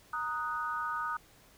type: chord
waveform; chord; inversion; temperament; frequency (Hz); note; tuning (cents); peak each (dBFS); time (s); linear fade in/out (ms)
sine; D# minor; second; equal; 932.3 / 1244.5 / 1480; A#5 / D#6 / F#6; 0 / 0 / 0; -39 / -34 / -38; 0.13-1.17; 5
effects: pink hiss -60 dBFS RMS until 1.57 s